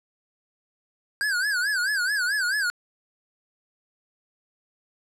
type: tone with vibrato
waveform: square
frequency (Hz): 1568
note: G6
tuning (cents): 0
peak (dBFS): -23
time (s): 1.21-2.7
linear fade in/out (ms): 0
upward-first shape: sine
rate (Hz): 4.6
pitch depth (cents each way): 160
effects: low-pass 11000 Hz 12 dB/octave